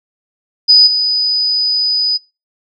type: tone with level steps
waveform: sine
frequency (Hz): 4978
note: D#8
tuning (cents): 0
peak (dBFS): -3 / -11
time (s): 0.68-2.18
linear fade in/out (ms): 20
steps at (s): 0.86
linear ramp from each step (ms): 20
effects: noise-tail reverb RT60 0.3 s tail -26 dB re dry